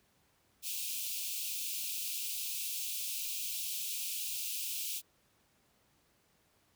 white high-pass noise, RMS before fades -38 dBFS, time 0.62-5.02 s, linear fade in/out 50 ms, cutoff 2400 Hz, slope 96 dB/octave, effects pink hiss -71 dBFS RMS until 6.75 s + high-pass 60 Hz 12 dB/octave

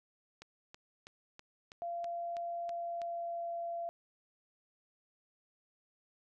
click train, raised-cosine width 0.2 ms, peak -32 dBFS, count 9, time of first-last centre 0.42-3.017 s, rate 3.08 Hz
sine tone with pitch glide, 687 to 682.6 Hz, F5 to F5, -29 to -40 cents, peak -36 dBFS, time 1.82-3.89 s, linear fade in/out 0 ms, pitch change -11 cents, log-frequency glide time 2.62-3.51 s
effects none

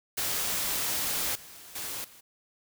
white noise with level steps, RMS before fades -30 / -48 / -36 / -53 dBFS, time 0.17-2.21 s, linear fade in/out 10 ms, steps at 1.35 / 1.75 / 2.04 s, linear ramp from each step 5 ms, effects none

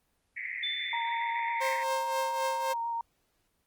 white band-pass noise, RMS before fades -37 dBFS, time 0.36-1.84 s, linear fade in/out 10 ms, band 1900 to 2200 Hz, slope 96 dB/octave
sine tone with exponential decay, 3520 Hz, A7, in tune, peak -29 dBFS, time 0.63-2.06 s, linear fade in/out 5 ms, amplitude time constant 310 ms
sine tone with vibrato, 930 Hz, A#5, 4 cents flat, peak -30 dBFS, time 0.93-3.01 s, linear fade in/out 2 ms, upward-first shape sine, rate 7.3 Hz, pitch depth 13 cents each way
sawtooth tone with tremolo, 530 Hz, C5, 22 cents sharp, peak -25 dBFS, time 1.6-2.74 s, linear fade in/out 20 ms, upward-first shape triangle, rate 3.8 Hz, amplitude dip 70%
effects pink hiss -74 dBFS RMS until 3.66 s + Opus 24 kbps

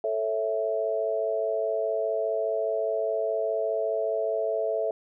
sine chord, A major, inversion none, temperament equal, 440 / 554.4 / 659.3 Hz, A4 / C#5 / E5, 0 / 0 / 0 cents, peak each -29 / -32 / -27 dBFS, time 0.04-4.91 s, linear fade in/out 2 ms, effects none

